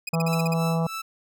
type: tone bursts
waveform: sawtooth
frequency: 2500 Hz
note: D#7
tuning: 8 cents sharp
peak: -25 dBFS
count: 8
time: 0.07-0.539 s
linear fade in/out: 5 ms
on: 21 ms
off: 43 ms
type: harmonic tone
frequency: 164.81 Hz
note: E3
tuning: in tune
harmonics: 1 / 3 / 4 / 5 / 6 / 7 / 8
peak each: -22 / -31 / -32 / -33 / -39 / -36 / -40 dBFS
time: 0.13-0.87 s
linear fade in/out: 5 ms
type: tone with tremolo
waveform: sawtooth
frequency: 1318.5 Hz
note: E6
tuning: in tune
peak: -26 dBFS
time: 0.27-1.02 s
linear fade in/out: 10 ms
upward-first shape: sine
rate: 3.2 Hz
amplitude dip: 90%
effects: none